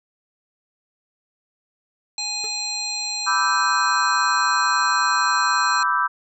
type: harmonic tone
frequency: 830.6 Hz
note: G#5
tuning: in tune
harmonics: 1 / 3 / 5 / 7 / 9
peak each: -37 / -33 / -26 / -36 / -31 dBFS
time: 2.18-5.83 s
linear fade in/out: 2 ms
type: tone with exponential decay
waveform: 45% pulse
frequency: 431.7 Hz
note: A4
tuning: 33 cents flat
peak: -32 dBFS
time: 2.44-2.54 s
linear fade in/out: 0 ms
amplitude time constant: 20 ms
type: chord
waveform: sine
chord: E minor seventh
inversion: second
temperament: equal with one note detuned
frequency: 987.8 / 1174.7 / 1318.5 / 1556.3 Hz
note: B5 / D6 / E6 / G6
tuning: 0 / 0 / 0 / -13 cents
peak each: -23 dBFS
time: 3.26-6.08 s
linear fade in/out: 20 ms
effects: none